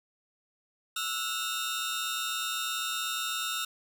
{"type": "tone cluster", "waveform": "sawtooth", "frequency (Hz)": [1322, 1450, 2803, 3694], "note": ["E6", "F#6", "F7", "A#7"], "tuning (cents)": [5, -35, 6, -16], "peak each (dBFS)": [-32, -35, -37, -31], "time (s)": [0.96, 3.65], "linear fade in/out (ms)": 5, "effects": []}